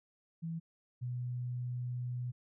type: tone pair in turn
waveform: sine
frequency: 164.81 / 123.47 Hz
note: E3 / B2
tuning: 0 / 0 cents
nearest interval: perfect fourth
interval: 500 cents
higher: first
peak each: -36 / -35 dBFS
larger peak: second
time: 0.42-0.6 / 1.01-2.32 s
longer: second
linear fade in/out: 20 ms
effects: none